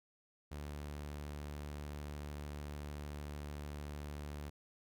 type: tone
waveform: sawtooth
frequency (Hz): 73.42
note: D2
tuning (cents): 0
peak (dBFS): -39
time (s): 0.51-4.5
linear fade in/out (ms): 10
effects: none